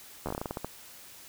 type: slowing click train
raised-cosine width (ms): 1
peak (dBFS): -19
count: 12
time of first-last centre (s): 0.26-0.646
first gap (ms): 12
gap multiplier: 1.2
effects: white hiss -50 dBFS RMS until 1.28 s